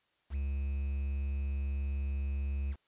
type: tone with quantisation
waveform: triangle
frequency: 69.3 Hz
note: C#2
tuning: in tune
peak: -29 dBFS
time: 0.3-2.76 s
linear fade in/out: 50 ms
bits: 9
effects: white hiss -74 dBFS RMS until 2.87 s + resampled to 8000 Hz